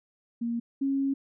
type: tone pair in turn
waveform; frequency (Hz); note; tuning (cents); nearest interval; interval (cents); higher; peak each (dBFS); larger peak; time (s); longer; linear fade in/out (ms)
sine; 234.2 / 273.6; A#3 / C#4; +8 / -23; minor third; 269; second; -27 / -24; second; 0.41-0.6 / 0.81-1.14; second; 10
effects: none